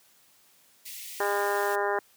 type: high-pass noise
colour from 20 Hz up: white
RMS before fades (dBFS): -41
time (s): 0.85-1.76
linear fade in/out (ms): 10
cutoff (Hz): 1900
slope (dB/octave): 96
type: harmonic tone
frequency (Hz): 202.6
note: G#3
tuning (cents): -43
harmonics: 2 / 3 / 4 / 5 / 6 / 7 / 8 / 9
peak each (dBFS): -29 / -33 / -31 / -33 / -38 / -36 / -36 / -36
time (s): 1.2-1.99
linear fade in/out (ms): 2
effects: white hiss -61 dBFS RMS until 2.16 s + high-pass 80 Hz 12 dB/octave